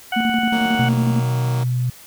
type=harmonic tone; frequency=740 Hz; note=F#5; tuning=in tune; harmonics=1 / 2 / 3 / 4; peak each=-22 / -25 / -27 / -28 dBFS; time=0.12-0.89 s; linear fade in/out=5 ms
type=tone with tremolo; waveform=sine; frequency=226.8 Hz; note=A#3; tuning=47 cents flat; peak=-16 dBFS; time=0.16-1.2 s; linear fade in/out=10 ms; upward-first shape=square; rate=11 Hz; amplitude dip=55%
type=chord; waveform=10% pulse; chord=D# minor; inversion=none; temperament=just; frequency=155.56 / 186.68 / 233.3 Hz; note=D#3 / F#3 / A#3; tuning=0 / +16 / +2 cents; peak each=-25 dBFS; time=0.52-1.64 s; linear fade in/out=10 ms
type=tone with pitch glide; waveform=sine; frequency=125.5 to 124.49 Hz; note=B2 to B2; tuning=+28 to +14 cents; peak=-17 dBFS; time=0.79-1.9 s; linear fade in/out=5 ms; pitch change=-14 cents; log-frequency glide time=0.93-1.55 s
effects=white hiss -43 dBFS RMS until 2.06 s